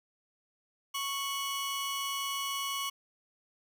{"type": "tone pair together", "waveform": "sawtooth", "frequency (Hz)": [1106, 2956], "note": ["C#6", "F#7"], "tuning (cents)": [-4, -2], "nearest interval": "octave + perfect fourth", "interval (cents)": 1702, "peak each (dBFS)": [-31, -33], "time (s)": [0.94, 2.9], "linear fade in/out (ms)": 10, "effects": []}